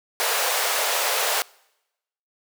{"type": "high-pass noise", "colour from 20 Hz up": "pink", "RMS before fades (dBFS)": -23, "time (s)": [0.2, 1.42], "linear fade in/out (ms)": 0, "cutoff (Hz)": 460, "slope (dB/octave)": 48, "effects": ["noise-tail reverb RT60 0.9 s tail -25 dB re dry"]}